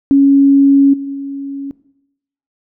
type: tone with level steps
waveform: sine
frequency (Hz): 277.2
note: C#4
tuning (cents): 0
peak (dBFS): -5 / -21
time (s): 0.11-1.71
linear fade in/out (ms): 0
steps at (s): 0.93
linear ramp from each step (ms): 10
effects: noise-tail reverb RT60 0.8 s tail -18 dB re dry